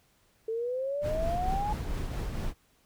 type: exponential sweep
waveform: sine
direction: up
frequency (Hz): 440 to 856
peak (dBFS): -29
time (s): 0.48-1.73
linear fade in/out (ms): 5
type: noise with tremolo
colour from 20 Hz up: brown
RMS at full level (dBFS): -31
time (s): 1.01-2.54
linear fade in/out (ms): 50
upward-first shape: triangle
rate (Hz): 4.4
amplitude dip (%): 35
effects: pink hiss -67 dBFS RMS until 2.85 s